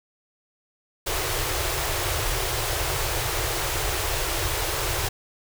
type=band-stop noise; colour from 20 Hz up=pink; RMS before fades=-26 dBFS; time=1.06-5.09 s; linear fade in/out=10 ms; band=140 to 320 Hz; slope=96 dB/octave; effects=none